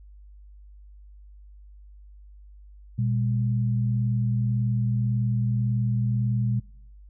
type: tone pair together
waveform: sine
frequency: 120 / 201.8 Hz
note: B2 / G#3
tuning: -49 / -49 cents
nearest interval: major sixth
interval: 900 cents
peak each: -22 / -30 dBFS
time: 2.98-6.6 s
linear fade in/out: 10 ms
effects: noise-tail reverb RT60 0.7 s tail -23 dB re dry + added 50 Hz sine -45 dBFS peak until 7.09 s